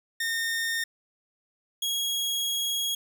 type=tone pair in turn; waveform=sawtooth; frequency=1829 / 3307 Hz; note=A#6 / G#7; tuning=-33 / -8 cents; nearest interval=minor seventh; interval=1025 cents; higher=second; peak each=-23 dBFS; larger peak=neither; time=0.2-0.84 / 1.82-2.95 s; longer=second; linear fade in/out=5 ms; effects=none